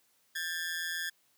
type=ring-modulated tone; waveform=sawtooth; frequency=1682 Hz; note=G#6; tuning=22 cents sharp; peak=-27 dBFS; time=0.35-1.1 s; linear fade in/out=10 ms; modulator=83.6 Hz; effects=white hiss -70 dBFS RMS until 1.37 s + high-pass 100 Hz 12 dB/octave